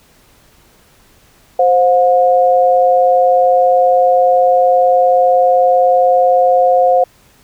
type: tone pair together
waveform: sine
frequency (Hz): 523.3 / 719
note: C5 / F#5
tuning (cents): 0 / -50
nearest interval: tritone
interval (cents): 550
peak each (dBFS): -10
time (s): 1.59-7.04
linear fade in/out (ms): 5
effects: pink hiss -49 dBFS RMS until 7.43 s